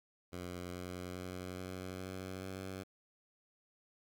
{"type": "tone with pitch steps", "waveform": "10% pulse", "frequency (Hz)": [89.2, 90.29, 91.39, 92.51, 93.63, 94.78], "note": ["F2", "F#2", "F#2", "F#2", "F#2", "F#2"], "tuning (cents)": [37, -42, -21, 0, 21, 42], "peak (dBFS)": -34, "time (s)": [0.32, 2.84], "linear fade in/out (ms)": 20, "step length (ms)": 420, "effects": ["11-bit"]}